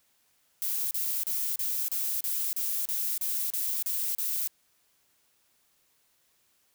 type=noise bursts; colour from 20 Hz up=violet; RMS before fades=-30 dBFS; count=12; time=0.62-4.474 s; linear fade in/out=0 ms; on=290 ms; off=34 ms; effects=white hiss -69 dBFS RMS until 6.74 s